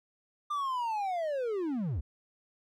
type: linear sweep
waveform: triangle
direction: down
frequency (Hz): 1200 to 58.27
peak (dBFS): -28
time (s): 0.5-2.01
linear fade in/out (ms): 10
effects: none